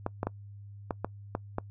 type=clicks; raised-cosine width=1 ms; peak=-16 dBFS; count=7; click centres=0.064 / 0.231 / 0.27 / 0.908 / 1.046 / 1.351 / 1.584 s; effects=noise-tail reverb RT60 0.1 s tail -24 dB re dry + added 101 Hz sine -44 dBFS peak until 1.7 s